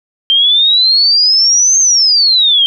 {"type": "exponential two-way sweep", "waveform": "sine", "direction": "up then down", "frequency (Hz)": [3136, 6420, 3136], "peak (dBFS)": -6, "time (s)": [0.3, 2.66], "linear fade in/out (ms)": 0, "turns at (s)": 1.79, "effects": []}